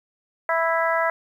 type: harmonic tone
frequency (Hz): 329.6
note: E4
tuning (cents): 0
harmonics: 2 / 3 / 4 / 5 / 6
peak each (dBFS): -23 / -25 / -26 / -27 / -28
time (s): 0.49-1.1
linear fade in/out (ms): 2
effects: 9-bit